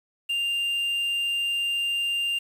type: tone with quantisation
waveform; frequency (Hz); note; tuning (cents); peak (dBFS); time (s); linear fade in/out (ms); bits
triangle; 2794; F7; 0; -22; 0.29-2.39; 10; 8
effects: none